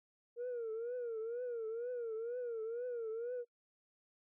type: tone with vibrato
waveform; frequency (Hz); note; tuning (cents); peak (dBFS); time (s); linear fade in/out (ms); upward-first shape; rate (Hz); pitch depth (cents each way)
sine; 468.4; A#4; +8; -36; 0.36-3.45; 50; triangle; 2.1; 130
effects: noise-tail reverb RT60 0.1 s tail -25 dB re dry + tanh soft clip ceiling -36 dBFS